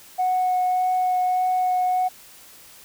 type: tone with vibrato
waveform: sine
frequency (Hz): 735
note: F#5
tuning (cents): -12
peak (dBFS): -17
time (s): 0.18-2.09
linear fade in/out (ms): 20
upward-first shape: sine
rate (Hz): 1.7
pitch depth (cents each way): 8
effects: tanh soft clip ceiling -15 dBFS + white hiss -47 dBFS RMS until 2.84 s